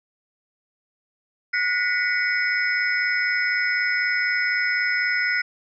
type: tone cluster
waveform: sine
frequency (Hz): 1458 / 1903 / 2007 / 2224 / 5170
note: F#6 / A#6 / B6 / C#7 / E8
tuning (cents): -26 / +35 / +27 / +5 / -34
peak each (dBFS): -24 / -30 / -24 / -27 / -33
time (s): 1.53-5.42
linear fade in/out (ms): 10
effects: none

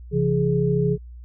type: tone cluster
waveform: sine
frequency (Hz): 137.1 / 170.5 / 417.8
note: C#3 / F3 / G#4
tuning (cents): -19 / -41 / +10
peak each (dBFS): -22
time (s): 0.11-0.98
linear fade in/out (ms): 50
effects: added 60 Hz sine -37 dBFS peak until 1.24 s

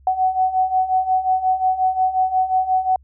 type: beating tone pair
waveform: sine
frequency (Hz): 745 / 750.6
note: F#5 / F#5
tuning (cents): +12 / +25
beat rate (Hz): 5.6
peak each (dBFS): -21 / -17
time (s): 0.07-2.96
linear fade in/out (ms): 2
effects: added 67 Hz sine -47 dBFS peak until 3.03 s

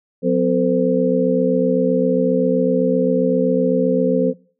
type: tone cluster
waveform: sine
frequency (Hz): 180.8 / 255.1 / 448.3 / 516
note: F#3 / C4 / A4 / C5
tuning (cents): -40 / -44 / +32 / -24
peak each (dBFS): -19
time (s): 0.22-4.34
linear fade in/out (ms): 50
effects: noise-tail reverb RT60 0.4 s tail -20 dB re dry

